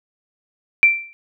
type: tone with exponential decay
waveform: sine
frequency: 2349 Hz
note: D7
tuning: in tune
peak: -5 dBFS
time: 0.83-1.13 s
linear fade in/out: 0 ms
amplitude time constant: 65 ms
effects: none